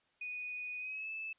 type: tone with pitch glide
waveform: sine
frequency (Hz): 2478 to 2622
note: D#7 to E7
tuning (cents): -8 to -10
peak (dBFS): -39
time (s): 0.21-1.33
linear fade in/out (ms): 5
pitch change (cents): +98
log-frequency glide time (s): 0.78-1.1
effects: white hiss -74 dBFS RMS until 1.38 s + resampled to 8000 Hz